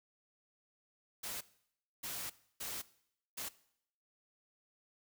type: noise bursts at uneven times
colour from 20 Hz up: white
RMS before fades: -42 dBFS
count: 4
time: 1.23-1.41 / 2.03-2.3 / 2.6-2.82 / 3.37-3.49 s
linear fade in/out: 10 ms
effects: noise-tail reverb RT60 0.7 s tail -19 dB re dry